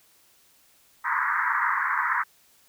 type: band-pass noise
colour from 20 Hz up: pink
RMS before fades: -25 dBFS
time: 1.04-2.24 s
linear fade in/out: 20 ms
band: 930 to 2000 Hz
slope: 96 dB/octave
effects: white hiss -60 dBFS RMS until 2.68 s